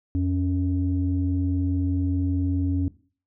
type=tone pair together; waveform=sine; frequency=87.31 / 277.2 Hz; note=F2 / C#4; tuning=0 / 0 cents; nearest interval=octave + minor sixth; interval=2000 cents; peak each=-22 / -24 dBFS; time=0.15-2.88 s; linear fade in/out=0 ms; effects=noise-tail reverb RT60 0.4 s tail -18 dB re dry + tanh soft clip ceiling -14 dBFS